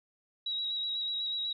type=tone with vibrato; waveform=sine; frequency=3854 Hz; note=B7; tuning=43 cents flat; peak=-31 dBFS; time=0.46-1.53 s; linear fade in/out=5 ms; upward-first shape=square; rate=8.1 Hz; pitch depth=18 cents each way; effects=none